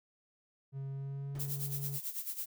triangle tone with pitch glide, 136.5 to 140.01 Hz, C#3 to C#3, -26 to +18 cents, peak -35 dBFS, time 0.72-2 s, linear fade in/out 50 ms, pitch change +44 cents, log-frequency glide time 0.9-1.38 s
brown noise with exponential decay, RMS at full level -42 dBFS, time 1.35-1.77 s, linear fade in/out 1 ms, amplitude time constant 90 ms
violet noise with tremolo, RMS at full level -37 dBFS, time 1.39-2.46 s, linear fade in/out 10 ms, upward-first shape sine, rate 9.1 Hz, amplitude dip 75%
effects high-pass 80 Hz 12 dB/octave

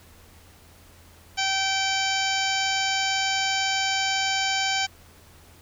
harmonic tone, 774 Hz, G5, 22 cents flat, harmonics 1 / 2 / 3 / 4 / 5 / 6 / 7 / 8 / 9, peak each -28 / -30 / -29 / -29 / -36 / -32 / -34 / -38 / -34 dBFS, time 1.37-4.87 s, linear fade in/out 20 ms, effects added 84 Hz sine -53 dBFS peak until 5.61 s + pink hiss -53 dBFS RMS until 5.61 s

